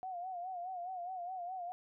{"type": "tone with vibrato", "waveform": "sine", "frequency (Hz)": 725, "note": "F#5", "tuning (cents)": -35, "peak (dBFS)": -39, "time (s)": [0.03, 1.72], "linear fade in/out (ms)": 0, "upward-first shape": "sine", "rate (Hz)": 4.8, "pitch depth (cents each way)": 82, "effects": []}